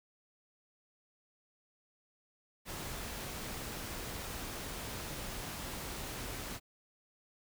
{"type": "noise", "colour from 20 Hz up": "pink", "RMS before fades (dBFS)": -42, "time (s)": [2.65, 6.6], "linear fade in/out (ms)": 50, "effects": []}